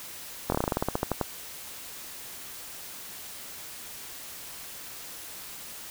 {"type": "slowing click train", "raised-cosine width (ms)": 1, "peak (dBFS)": -11, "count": 15, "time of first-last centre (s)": [0.5, 1.213], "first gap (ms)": 22, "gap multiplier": 1.12, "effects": ["white hiss -42 dBFS RMS until 5.9 s"]}